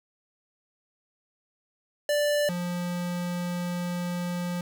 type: tone pair in turn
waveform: square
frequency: 587.3 / 176.23 Hz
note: D5 / F3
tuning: 0 / +16 cents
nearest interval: octave + major sixth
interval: 2084 cents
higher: first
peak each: -23 / -29 dBFS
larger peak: first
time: 2.09-2.49 / 2.49-4.61 s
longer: second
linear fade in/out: 2 ms
effects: none